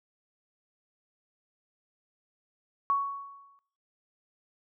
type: tone with exponential decay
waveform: sine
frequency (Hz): 1115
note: C#6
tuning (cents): +10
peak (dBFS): -21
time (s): 2.9-3.59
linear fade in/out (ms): 0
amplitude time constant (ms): 150
effects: noise-tail reverb RT60 0.9 s tail -21 dB re dry